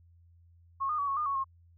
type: tone with pitch steps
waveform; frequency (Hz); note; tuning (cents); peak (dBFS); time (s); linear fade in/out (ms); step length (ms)
sine; 1090 / 1223 / 1135 / 1102 / 1215 / 1110 / 1076; C#6 / D#6 / C#6 / C#6 / D#6 / C#6 / C6; -29 / -30 / +41 / -11 / -42 / +2 / +48; -28; 0.8-1.444; 20; 92
effects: added 85 Hz sine -57 dBFS peak until 1.77 s